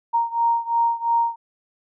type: beating tone pair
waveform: sine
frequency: 930 / 932.9 Hz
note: A#5 / A#5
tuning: -4 / +1 cents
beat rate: 2.9 Hz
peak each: -20 / -22 dBFS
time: 0.13-1.36 s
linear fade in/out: 20 ms
effects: none